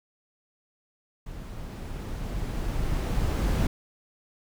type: noise with level ramp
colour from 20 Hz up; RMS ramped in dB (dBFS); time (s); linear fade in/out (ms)
brown; -39 to -23; 1.26-3.67; 5
effects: none